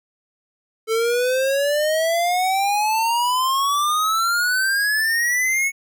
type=exponential sweep; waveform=square; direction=up; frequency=440 to 2223 Hz; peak=-18 dBFS; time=0.87-5.72 s; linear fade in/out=50 ms; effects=none